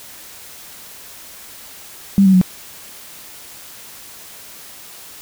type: tone with pitch steps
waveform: sine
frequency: 197 / 190.51 / 184.23 Hz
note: G3 / G3 / F#3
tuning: +9 / -49 / -7 cents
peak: -7 dBFS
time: 2.18-2.414 s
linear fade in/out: 0 ms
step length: 78 ms
effects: white hiss -38 dBFS RMS until 5.21 s